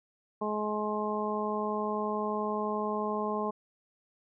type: harmonic tone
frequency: 211.5 Hz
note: G#3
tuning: 32 cents sharp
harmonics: 1 / 2 / 3 / 4 / 5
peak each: -35 / -34 / -37 / -37 / -35 dBFS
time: 0.41-3.51 s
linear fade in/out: 10 ms
effects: none